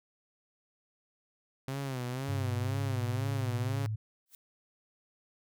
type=tone with vibrato; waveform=sawtooth; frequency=130.81 Hz; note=C3; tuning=in tune; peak=-30 dBFS; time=1.68-3.86 s; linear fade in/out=0 ms; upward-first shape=sine; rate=2 Hz; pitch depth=110 cents each way
type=tone with pitch glide; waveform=sine; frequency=100.8 to 108.03 Hz; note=G2 to A2; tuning=+49 to -31 cents; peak=-31 dBFS; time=2.28-3.96 s; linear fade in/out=10 ms; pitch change=+120 cents; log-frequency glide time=2.5-3.32 s
type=noise with exponential growth; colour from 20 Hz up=blue; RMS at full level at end=-48 dBFS; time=4.26-4.35 s; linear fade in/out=1 ms; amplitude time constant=18 ms
effects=none